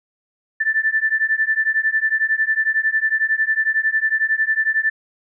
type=beating tone pair; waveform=sine; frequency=1760 / 1771 Hz; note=A6 / A6; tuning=0 / +11 cents; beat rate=11 Hz; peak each=-19 dBFS; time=0.6-4.9 s; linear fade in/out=10 ms; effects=none